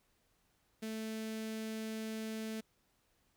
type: tone with notch filter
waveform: sawtooth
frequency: 220 Hz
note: A3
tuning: in tune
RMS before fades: -41 dBFS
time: 0.82-2.61 s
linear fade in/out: 10 ms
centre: 1000 Hz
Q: 1.1
effects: pink hiss -75 dBFS RMS until 3.36 s